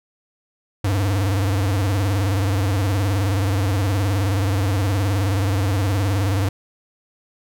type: tone with vibrato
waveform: square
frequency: 98 Hz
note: G2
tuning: in tune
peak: -18 dBFS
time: 0.84-6.49 s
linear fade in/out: 5 ms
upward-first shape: sine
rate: 19 Hz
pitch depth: 130 cents each way
effects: none